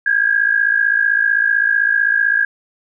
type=tone pair together; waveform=sine; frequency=1605.5 / 1661.2 Hz; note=G6 / G#6; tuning=+41 / 0 cents; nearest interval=minor second; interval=59 cents; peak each=-15 dBFS; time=0.06-2.45 s; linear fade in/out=5 ms; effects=none